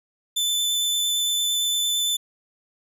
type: tone with vibrato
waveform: sawtooth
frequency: 3520 Hz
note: A7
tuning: in tune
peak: -18 dBFS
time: 0.36-2.17 s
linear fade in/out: 10 ms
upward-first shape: triangle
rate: 8.8 Hz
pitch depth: 11 cents each way
effects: none